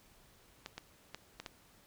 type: clicks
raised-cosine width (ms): 0.2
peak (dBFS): -25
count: 5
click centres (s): 0.661 / 0.78 / 1.146 / 1.4 / 1.462
effects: pink hiss -64 dBFS RMS until 1.86 s